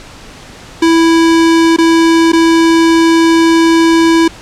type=tone with dropouts; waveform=square; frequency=329.6 Hz; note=E4; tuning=in tune; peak=-6 dBFS; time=0.82-4.28 s; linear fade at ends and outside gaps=5 ms; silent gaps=1.764-1.784 / 2.32-2.331 s; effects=pink hiss -33 dBFS RMS until 4.41 s + low-pass 7000 Hz 12 dB/octave